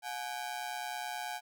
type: ring-modulated tone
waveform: sawtooth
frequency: 784 Hz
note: G5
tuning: in tune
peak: -30 dBFS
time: 0.02-1.41 s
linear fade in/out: 50 ms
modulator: 64.6 Hz
effects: none